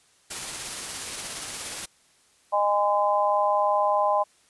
white noise with tremolo, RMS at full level -32 dBFS, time 0.3-1.86 s, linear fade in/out 10 ms, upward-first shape sine, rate 17 Hz, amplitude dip 25%
harmonic tone, 204.8 Hz, G#3, 24 cents flat, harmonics 3 / 4 / 5, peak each -24 / -24 / -24 dBFS, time 2.52-4.24 s, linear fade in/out 20 ms
effects white hiss -61 dBFS RMS until 4.49 s + resampled to 24000 Hz

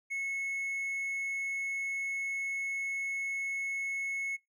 triangle tone, 2191 Hz, C#7, 21 cents flat, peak -31 dBFS, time 0.1-4.37 s, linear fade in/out 20 ms, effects noise-tail reverb RT60 0.2 s tail -22 dB re dry

